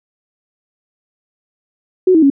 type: tone with pitch steps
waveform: sine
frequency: 370 / 320.2 / 277.2 Hz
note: F#4 / D#4 / C#4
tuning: 0 / +50 / 0 cents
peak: -6 dBFS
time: 2.07-2.301 s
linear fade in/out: 5 ms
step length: 77 ms
effects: none